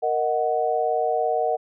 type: chord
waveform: sine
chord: D# minor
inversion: second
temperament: equal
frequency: 466.2 / 622.3 / 740 Hz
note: A#4 / D#5 / F#5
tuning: 0 / 0 / 0 cents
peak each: -25 / -25 / -23 dBFS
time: 0.02-1.57 s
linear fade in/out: 20 ms
effects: none